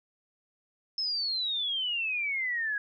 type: exponential sweep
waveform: sine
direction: down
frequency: 5274 to 1642 Hz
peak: -28 dBFS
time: 0.98-2.78 s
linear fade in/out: 2 ms
effects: none